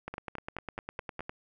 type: two click trains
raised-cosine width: 0.5 ms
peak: -22 / -23 dBFS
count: 13 / 6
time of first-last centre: 0.08-1.295 / 0.14-1.206 s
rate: 9.88 / 4.69 Hz
effects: none